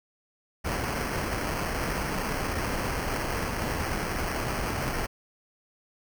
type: noise with sample-and-hold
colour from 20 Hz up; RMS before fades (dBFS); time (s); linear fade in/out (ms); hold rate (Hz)
pink; -30; 0.64-5.07; 20; 3675
effects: none